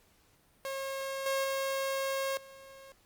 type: tone with level steps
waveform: sawtooth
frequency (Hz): 541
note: C#5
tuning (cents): -42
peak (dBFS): -31 / -25 / -27 / -46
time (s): 0.65-2.92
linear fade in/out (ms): 0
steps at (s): 1.26 / 1.44 / 2.37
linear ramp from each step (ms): 2
effects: pink hiss -66 dBFS RMS until 3.05 s + Opus 48 kbps